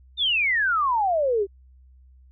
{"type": "exponential sweep", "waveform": "sine", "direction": "down", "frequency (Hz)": [3685, 377.6], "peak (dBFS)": -19, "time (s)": [0.17, 1.47], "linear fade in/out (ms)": 50, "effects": ["added 64 Hz sine -49 dBFS peak until 2.31 s"]}